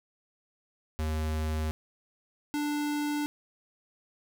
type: tone pair in turn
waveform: square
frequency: 78 / 294.5 Hz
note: D#2 / D4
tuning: +5 / +5 cents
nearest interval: octave + major seventh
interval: 2300 cents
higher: second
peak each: -29 / -29 dBFS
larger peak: neither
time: 0.99-1.71 / 2.54-3.26 s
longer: neither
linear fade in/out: 0 ms
effects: none